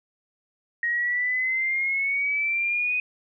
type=exponential sweep; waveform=sine; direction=up; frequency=1877 to 2500 Hz; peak=-22 dBFS; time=0.83-3 s; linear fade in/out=2 ms; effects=none